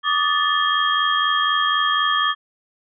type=tone cluster; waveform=sine; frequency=1151 / 1235 / 1753 / 3243 Hz; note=D6 / D#6 / A6 / G#7; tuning=-35 / -13 / -7 / -42 cents; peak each=-22 dBFS; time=0.03-2.35 s; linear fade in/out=50 ms; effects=none